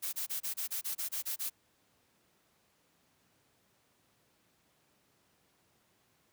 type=noise bursts; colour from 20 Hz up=blue; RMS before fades=-36 dBFS; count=11; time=0.02-1.5 s; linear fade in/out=20 ms; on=110 ms; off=27 ms; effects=pink hiss -71 dBFS RMS until 6.32 s + high-pass 100 Hz 12 dB/octave